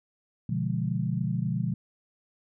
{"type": "chord", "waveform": "sine", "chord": "B diminished seventh", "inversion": "none", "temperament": "equal", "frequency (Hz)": [123.47, 146.83, 174.61, 207.7], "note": ["B2", "D3", "F3", "Ab3"], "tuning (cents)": [0, 0, 0, 0], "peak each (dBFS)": [-30, -32, -30, -34], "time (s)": [0.49, 1.74], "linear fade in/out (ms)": 5, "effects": []}